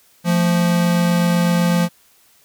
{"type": "tone pair together", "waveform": "square", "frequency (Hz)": [173.7, 221.6], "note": ["F3", "A3"], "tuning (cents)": [-9, 13], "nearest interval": "major third", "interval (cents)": 422, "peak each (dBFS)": [-15, -23], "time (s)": [0.24, 1.89], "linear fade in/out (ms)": 50, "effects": ["white hiss -54 dBFS RMS until 2.44 s"]}